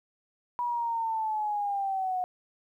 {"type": "linear sweep", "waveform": "sine", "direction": "down", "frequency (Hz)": [974, 726], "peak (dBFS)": -27, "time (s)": [0.59, 2.24], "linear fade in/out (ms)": 0, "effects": ["11-bit"]}